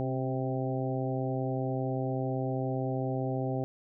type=harmonic tone with a mistuned harmonic; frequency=130.4 Hz; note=C3; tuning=5 cents flat; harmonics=1 / 2 / 3 / 4 / 5 / 6; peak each=-32 / -35 / -37 / -38 / -39 / -40 dBFS; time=0-3.64 s; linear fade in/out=0 ms; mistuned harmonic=2; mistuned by=+33 cents; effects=none